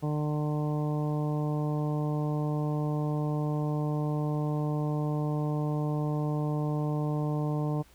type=harmonic tone; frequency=150 Hz; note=D3; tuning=37 cents sharp; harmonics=1 / 2 / 3 / 4 / 5 / 6 / 7; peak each=-28 / -34 / -38 / -40 / -42 / -44 / -45 dBFS; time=0.02-7.83 s; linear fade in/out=20 ms; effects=added 60 Hz sine -60 dBFS peak until 7.94 s + pink hiss -60 dBFS RMS until 7.94 s